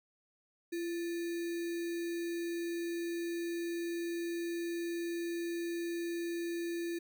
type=tone with sample-and-hold; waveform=sine; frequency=339.9 Hz; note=F4; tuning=47 cents flat; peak=-34 dBFS; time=0.72-6.99 s; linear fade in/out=10 ms; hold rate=2100 Hz; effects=none